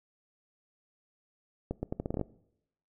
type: accelerating click train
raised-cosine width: 2 ms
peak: -19 dBFS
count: 10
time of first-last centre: 1.71-2.213 s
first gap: 120 ms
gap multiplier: 0.79
effects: noise-tail reverb RT60 0.8 s tail -21 dB re dry